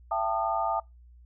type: tone cluster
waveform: sine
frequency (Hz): 670 / 782 / 885 / 1220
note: E5 / G5 / A5 / D#6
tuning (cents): +28 / -4 / +10 / -34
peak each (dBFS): -31 / -31 / -30 / -32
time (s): 0.11-0.8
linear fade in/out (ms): 5
effects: noise-tail reverb RT60 0.2 s tail -23 dB re dry + added 60 Hz sine -50 dBFS peak until 1.25 s